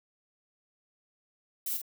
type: noise with echo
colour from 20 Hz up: violet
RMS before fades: -33 dBFS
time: 1.66-1.77 s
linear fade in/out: 5 ms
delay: 47 ms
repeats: 1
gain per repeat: -6 dB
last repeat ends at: 1.817 s
effects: none